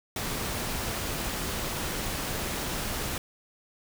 pink noise, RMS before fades -32 dBFS, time 0.16-3.18 s, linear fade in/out 2 ms, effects none

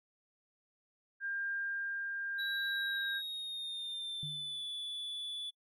sine tone with tremolo, 1600 Hz, G6, 35 cents sharp, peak -34 dBFS, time 1.2-3.22 s, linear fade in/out 50 ms, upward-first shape triangle, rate 0.81 Hz, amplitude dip 25%
triangle tone with pitch glide, 3899 to 3454 Hz, B7 to A7, -23 to -33 cents, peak -37 dBFS, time 2.38-5.51 s, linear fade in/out 20 ms, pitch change -210 cents, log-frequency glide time 2.68-4.64 s
sine tone with exponential decay, 149.9 Hz, D3, 36 cents sharp, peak -39 dBFS, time 4.23-4.69 s, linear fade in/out 0 ms, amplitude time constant 100 ms
effects noise-tail reverb RT60 0.1 s tail -24 dB re dry

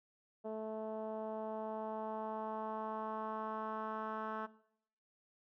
10% pulse tone with low-pass filter sweep, 218.2 Hz, A3, 14 cents flat, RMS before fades -41 dBFS, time 0.44-4.47 s, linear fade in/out 20 ms, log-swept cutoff 590 to 1400 Hz, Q 2.2, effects noise-tail reverb RT60 0.7 s tail -18 dB re dry

